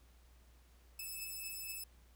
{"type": "beating tone pair", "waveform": "5% pulse", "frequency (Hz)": [2609, 2613.2], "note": ["E7", "E7"], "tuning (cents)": [-18, -16], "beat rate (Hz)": 4.2, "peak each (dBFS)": [-35, -39], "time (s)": [0.99, 1.84], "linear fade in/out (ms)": 5, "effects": ["added 60 Hz sine -61 dBFS peak until 2.15 s", "pink hiss -70 dBFS RMS until 2.15 s"]}